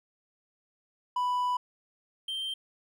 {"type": "tone pair in turn", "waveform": "triangle", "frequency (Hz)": [990, 3143], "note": ["B5", "G7"], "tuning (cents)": [4, 4], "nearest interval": "octave + minor sixth", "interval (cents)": 2000, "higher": "second", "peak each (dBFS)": [-24, -30], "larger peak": "first", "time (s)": [[1.16, 1.57], [2.28, 2.54]], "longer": "first", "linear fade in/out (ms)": 5, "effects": []}